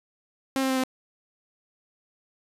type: tone with pitch steps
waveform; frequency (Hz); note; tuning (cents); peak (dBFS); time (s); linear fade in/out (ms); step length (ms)
sawtooth; 267.4 / 264.6 / 261.9 / 259.2; C4 / C4 / C4 / C4; +38 / +20 / +2 / -16; -19; 0.56-0.836; 0; 69
effects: resampled to 32000 Hz